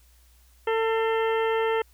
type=harmonic tone with a mistuned harmonic; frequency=448.4 Hz; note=A4; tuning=33 cents sharp; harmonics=1 / 2 / 3 / 4 / 5 / 6 / 7; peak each=-23 / -29 / -33 / -35 / -37 / -39 / -40 dBFS; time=0.67-1.82 s; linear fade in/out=5 ms; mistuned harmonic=5; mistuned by=-120 cents; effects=added 60 Hz sine -55 dBFS peak until 1.93 s + white hiss -62 dBFS RMS until 1.93 s